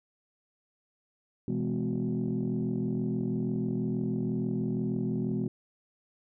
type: tone cluster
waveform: sine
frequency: 126.8 / 166.7 / 208.9 / 255.1 / 368.5 Hz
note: B2 / E3 / G#3 / C4 / F#4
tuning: +46 / +20 / +10 / -44 / -7 cents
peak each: -34 / -34 / -31 / -33 / -36 dBFS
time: 1.48-5.48 s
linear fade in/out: 2 ms
effects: tanh soft clip ceiling -21 dBFS